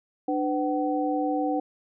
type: tone cluster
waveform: sine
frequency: 298.1 / 504 / 757 Hz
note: D4 / B4 / F#5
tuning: +26 / +35 / +39 cents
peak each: -26 / -30 / -28 dBFS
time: 0.28-1.6 s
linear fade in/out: 5 ms
effects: none